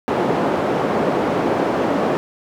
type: band-pass noise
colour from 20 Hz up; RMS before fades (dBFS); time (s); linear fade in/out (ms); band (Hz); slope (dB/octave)
white; -19; 0.08-2.17; 0; 200 to 610; 12
effects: none